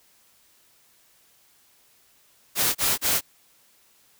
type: noise bursts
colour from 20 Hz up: white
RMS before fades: -22 dBFS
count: 3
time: 2.55-3.212 s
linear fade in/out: 50 ms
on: 200 ms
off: 31 ms
effects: white hiss -60 dBFS RMS until 4.19 s